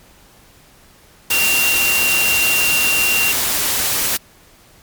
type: tone in noise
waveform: sine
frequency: 2762 Hz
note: F7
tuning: 20 cents flat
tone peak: -15 dBFS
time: 1.31-3.32 s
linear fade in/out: 5 ms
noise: white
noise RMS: -18 dBFS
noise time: 1.3-4.17 s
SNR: 0 dB
effects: pink hiss -48 dBFS RMS until 4.82 s + MP3 96 kbps